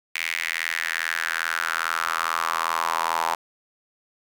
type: tone with high-pass filter sweep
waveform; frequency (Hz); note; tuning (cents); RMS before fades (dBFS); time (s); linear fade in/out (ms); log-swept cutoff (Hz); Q
sawtooth; 82.41; E2; 0; -26; 0.15-3.35; 5; 2200 to 910; 4.4
effects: none